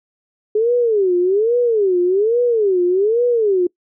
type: tone with vibrato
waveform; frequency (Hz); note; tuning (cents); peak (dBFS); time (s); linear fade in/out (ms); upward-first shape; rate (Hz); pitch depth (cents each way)
sine; 415.3; G#4; 0; -12; 0.55-3.67; 5; sine; 1.2; 280
effects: noise-tail reverb RT60 0.1 s tail -24 dB re dry